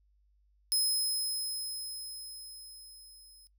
20% pulse tone with level ramp, 5120 Hz, D#8, 49 cents sharp, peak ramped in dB -20 to -50 dBFS, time 0.72-3.47 s, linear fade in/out 0 ms, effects noise-tail reverb RT60 0.1 s tail -18 dB re dry + added 50 Hz sine -65 dBFS peak until 3.58 s

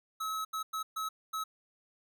square tone bursts at uneven times, 1289 Hz, E6, 39 cents flat, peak -34 dBFS, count 5, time 0.2-0.45 / 0.53-0.63 / 0.73-0.83 / 0.96-1.09 / 1.33-1.44 s, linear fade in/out 10 ms, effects none

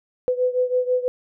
sine beating tone pair, 500 / 506.1 Hz, B4 / B4, +21 / +42 cents, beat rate 6.1 Hz, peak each -20 / -23 dBFS, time 0.28-1.08 s, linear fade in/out 0 ms, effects none

